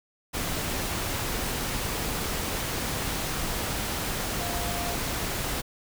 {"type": "tone in noise", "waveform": "sine", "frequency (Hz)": 698.5, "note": "F5", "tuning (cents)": 0, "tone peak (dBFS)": -35, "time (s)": [4.39, 4.96], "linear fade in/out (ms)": 20, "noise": "pink", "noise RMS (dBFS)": -30, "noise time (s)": [0.33, 5.62], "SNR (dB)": -8, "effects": []}